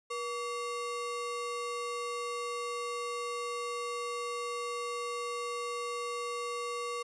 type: ring-modulated tone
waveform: square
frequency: 812 Hz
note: G#5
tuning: 39 cents flat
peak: -32 dBFS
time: 0.1-7.03 s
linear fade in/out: 10 ms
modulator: 332 Hz
effects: resampled to 24000 Hz + 12-bit